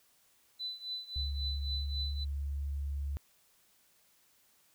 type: tone with tremolo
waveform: sine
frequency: 4000 Hz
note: B7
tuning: 21 cents sharp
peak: -34 dBFS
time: 0.59-2.25 s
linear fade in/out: 20 ms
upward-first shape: triangle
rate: 3.7 Hz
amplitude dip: 90%
type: tone with pitch glide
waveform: sine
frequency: 69.7 to 70.59 Hz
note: C#2 to C#2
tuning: +10 to +32 cents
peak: -33 dBFS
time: 1.16-3.17 s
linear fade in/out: 0 ms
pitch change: +22 cents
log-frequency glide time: 1.65-2.02 s
effects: white hiss -68 dBFS RMS until 4.74 s